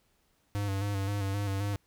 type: tone with vibrato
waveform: square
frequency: 99.7 Hz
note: G2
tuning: 30 cents sharp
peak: -30 dBFS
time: 0.55-1.76 s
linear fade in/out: 0 ms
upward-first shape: square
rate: 3.8 Hz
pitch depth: 37 cents each way
effects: pink hiss -71 dBFS RMS until 1.86 s